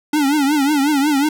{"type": "tone with vibrato", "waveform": "square", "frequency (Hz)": 287.7, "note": "D4", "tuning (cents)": -36, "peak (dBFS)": -14, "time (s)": [0.13, 1.29], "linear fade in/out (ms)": 5, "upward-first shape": "triangle", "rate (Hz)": 5.5, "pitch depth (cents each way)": 140, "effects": []}